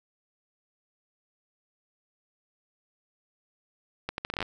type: accelerating click train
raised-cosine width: 0.3 ms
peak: -15 dBFS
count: 10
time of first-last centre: 4.09-4.427 s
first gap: 91 ms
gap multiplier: 0.75
effects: none